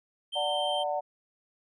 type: tone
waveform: triangle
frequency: 3136 Hz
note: G7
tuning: in tune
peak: -30 dBFS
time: 0.32-0.84 s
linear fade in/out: 20 ms
type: chord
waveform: sine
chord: D major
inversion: none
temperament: equal with one note detuned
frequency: 587.3 / 740 / 901.6 Hz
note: D5 / F#5 / A5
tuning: 0 / 0 / +42 cents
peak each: -31 / -31 / -35 dBFS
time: 0.35-1.01 s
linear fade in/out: 20 ms
effects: resampled to 24000 Hz